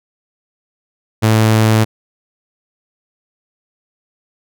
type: tone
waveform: sawtooth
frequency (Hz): 110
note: A2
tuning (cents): 0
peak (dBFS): -5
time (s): 1.22-1.85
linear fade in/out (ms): 20
effects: none